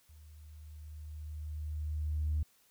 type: tone with level ramp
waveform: sine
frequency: 76.2 Hz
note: D#2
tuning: 36 cents flat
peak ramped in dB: -53 to -27 dBFS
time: 0.09-2.43 s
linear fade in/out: 5 ms
effects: tanh soft clip ceiling -25 dBFS + white hiss -68 dBFS RMS until 2.7 s